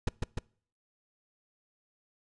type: noise with echo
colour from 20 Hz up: brown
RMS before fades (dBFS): -26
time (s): 0.07-0.09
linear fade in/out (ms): 5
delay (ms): 150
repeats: 2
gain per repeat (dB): -2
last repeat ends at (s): 0.39
effects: noise-tail reverb RT60 0.5 s tail -24 dB re dry + resampled to 22050 Hz